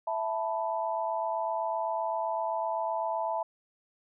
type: chord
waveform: sine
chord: E suspended fourth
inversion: none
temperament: equal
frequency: 659.3 / 880 / 987.8 Hz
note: E5 / A5 / B5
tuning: 0 / 0 / 0 cents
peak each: -32 / -32 / -35 dBFS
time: 0.07-3.43 s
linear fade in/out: 5 ms
effects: none